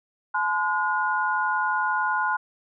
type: tone cluster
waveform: sine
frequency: 855 / 1026 / 1440 Hz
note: A5 / C6 / F#6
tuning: -50 / -34 / -47 cents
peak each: -27 / -26 / -25 dBFS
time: 0.34-2.37 s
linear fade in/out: 10 ms
effects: none